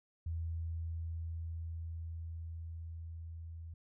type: tone with level ramp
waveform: sine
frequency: 82.41 Hz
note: E2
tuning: in tune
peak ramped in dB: -35 to -44 dBFS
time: 0.26-3.74 s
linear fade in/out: 5 ms
effects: none